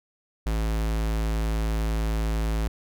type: tone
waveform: square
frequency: 54.5 Hz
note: A1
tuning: 16 cents flat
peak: -24 dBFS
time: 0.46-2.68 s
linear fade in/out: 5 ms
effects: none